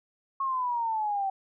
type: exponential sweep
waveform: sine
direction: down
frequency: 1096 to 767 Hz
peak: -26 dBFS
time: 0.4-1.3 s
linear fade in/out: 5 ms
effects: none